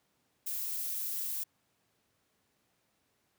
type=noise; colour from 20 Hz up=violet; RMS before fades=-36 dBFS; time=0.46-1.44 s; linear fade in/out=10 ms; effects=pink hiss -75 dBFS RMS until 3.38 s + high-pass 100 Hz 12 dB/octave